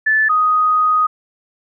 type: tone pair in turn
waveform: sine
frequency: 1746 / 1248.2 Hz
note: A6 / D#6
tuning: -14 / +5 cents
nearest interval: tritone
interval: 581 cents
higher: first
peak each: -11 dBFS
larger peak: neither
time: 0.06-0.29 / 0.29-1.07 s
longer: second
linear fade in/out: 10 ms
effects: none